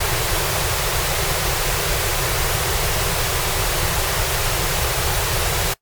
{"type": "band-stop noise", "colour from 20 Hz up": "pink", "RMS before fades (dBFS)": -20, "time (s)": [0, 5.74], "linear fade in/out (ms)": 10, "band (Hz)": [170, 340], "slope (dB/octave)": 96, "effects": ["noise-tail reverb RT60 0.1 s tail -21 dB re dry", "MP3 96 kbps"]}